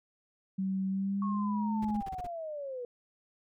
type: tone with pitch glide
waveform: sine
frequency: 191.2 to 213.4 Hz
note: G3 to G#3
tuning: -43 to +47 cents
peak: -29 dBFS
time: 0.58-2.01 s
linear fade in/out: 10 ms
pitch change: +190 cents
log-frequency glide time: 0.89-1.71 s
type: linear sweep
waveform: sine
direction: down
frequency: 1108.7 to 477.6 Hz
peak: -36 dBFS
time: 1.22-2.85 s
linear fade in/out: 2 ms
type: noise bursts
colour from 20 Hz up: brown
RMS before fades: -42 dBFS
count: 8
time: 1.82-2.27 s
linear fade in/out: 5 ms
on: 30 ms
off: 30 ms
effects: none